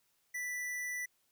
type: tone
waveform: square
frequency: 1975.5 Hz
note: B6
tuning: in tune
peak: -37 dBFS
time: 0.34-1.06 s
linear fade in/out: 10 ms
effects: white hiss -75 dBFS RMS until 1.31 s